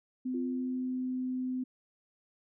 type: tone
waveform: sine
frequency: 255.4 Hz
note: C4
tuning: 42 cents flat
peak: -31 dBFS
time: 0.25-1.64 s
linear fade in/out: 10 ms
type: tone with exponential decay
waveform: sine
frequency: 349.1 Hz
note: F4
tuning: 1 cent flat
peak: -35 dBFS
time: 0.34-1.54 s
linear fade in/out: 5 ms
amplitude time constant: 260 ms
effects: none